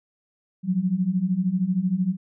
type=beating tone pair; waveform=sine; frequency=175.8 / 188.8 Hz; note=F3 / F#3; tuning=+12 / +35 cents; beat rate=13 Hz; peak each=-25 / -22 dBFS; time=0.63-2.17 s; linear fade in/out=50 ms; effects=none